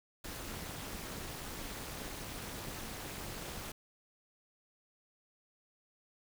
pink noise with amplitude modulation, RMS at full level -40 dBFS, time 0.24-3.72 s, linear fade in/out 5 ms, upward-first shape sine, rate 248 Hz, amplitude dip 80%, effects none

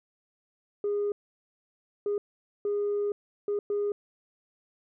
sine tone bursts at uneven times, 410 Hz, G#4, 22 cents flat, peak -24 dBFS, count 5, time 0.84-1.12 / 2.06-2.18 / 2.65-3.12 / 3.48-3.59 / 3.7-3.92 s, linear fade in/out 2 ms, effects tanh soft clip ceiling -23 dBFS

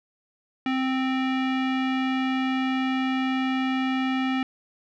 square tone with low-pass filter, 261.6 Hz, C4, in tune, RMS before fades -25 dBFS, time 0.66-4.43 s, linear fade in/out 2 ms, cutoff 2600 Hz, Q 2.2, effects none

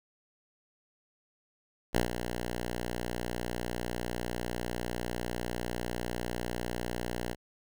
5% pulse tone with ADSR envelope, 60 Hz, B1, 49 cents flat, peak -12 dBFS, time 1.93-7.36 s, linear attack 29 ms, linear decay 120 ms, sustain -10 dB, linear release 43 ms, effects none

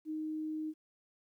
sine tone, 311.1 Hz, D#4, in tune, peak -35 dBFS, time 0.05-0.74 s, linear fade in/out 50 ms, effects 12-bit

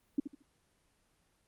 sine tone with echo, 284 Hz, C#4, 42 cents sharp, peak -25 dBFS, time 0.18-0.2 s, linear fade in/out 5 ms, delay 75 ms, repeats 3, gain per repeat -11 dB, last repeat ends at 0.425 s, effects pink hiss -73 dBFS RMS until 1.47 s + Opus 24 kbps

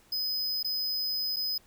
square tone with dropouts, 5030 Hz, D#8, 18 cents sharp, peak -29 dBFS, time 0.12-1.58 s, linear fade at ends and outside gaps 5 ms, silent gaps 0.629-0.645 / 1.362-1.366 s, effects pink hiss -61 dBFS RMS until 1.66 s

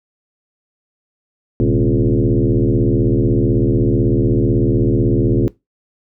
sine tone with frequency modulation, 109.3 Hz, A2, 11 cents flat, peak -11 dBFS, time 1.6-5.48 s, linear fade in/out 0 ms, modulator 78.2 Hz, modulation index 4, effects noise-tail reverb RT60 0.2 s tail -20 dB re dry

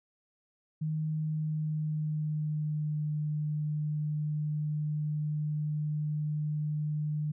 sine tone with pitch glide, 155.56 to 150.96 Hz, D#3 to D3, 0 to +48 cents, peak -29 dBFS, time 0.81-7.32 s, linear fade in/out 10 ms, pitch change -52 cents, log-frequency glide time 1.07-3.07 s, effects none

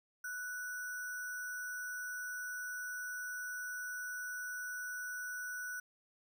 sine tone with sample-and-hold, 1480 Hz, F#6, in tune, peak -39 dBFS, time 0.24-5.8 s, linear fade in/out 5 ms, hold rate 7350 Hz, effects none

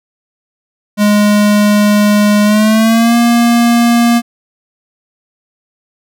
square tone with pitch glide, 207.7 to 235.8 Hz, G#3 to A#3, 0 to +20 cents, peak -7 dBFS, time 0.97-4.22 s, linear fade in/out 50 ms, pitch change +220 cents, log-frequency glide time 2.44-3.16 s, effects none

